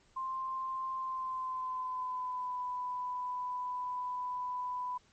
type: tone with pitch glide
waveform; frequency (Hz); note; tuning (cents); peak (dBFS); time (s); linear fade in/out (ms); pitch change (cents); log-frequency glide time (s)
sine; 1049 to 995.3; C6 to B5; +4 to +13; -34; 0.16-4.98; 10; -91; 0.95-2.6
effects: pink hiss -67 dBFS RMS until 5.12 s + MP3 32 kbps